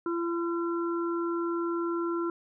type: harmonic tone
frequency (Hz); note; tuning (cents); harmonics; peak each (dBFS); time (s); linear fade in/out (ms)
340; F4; -46; 1 / 3 / 4; -28 / -39 / -36; 0.06-2.3; 2
effects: none